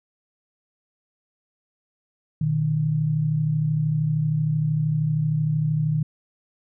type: tone pair together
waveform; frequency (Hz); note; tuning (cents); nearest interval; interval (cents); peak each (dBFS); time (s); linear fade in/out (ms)
sine; 120.92 / 153.9; B2 / D#3; -36 / -19; major third; 417; -27 / -20; 2.41-6.03; 5
effects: none